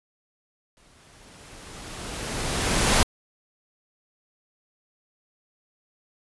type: noise with exponential growth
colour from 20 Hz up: pink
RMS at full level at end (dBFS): -18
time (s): 0.77-3.03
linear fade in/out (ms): 0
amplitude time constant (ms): 490
effects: resampled to 24000 Hz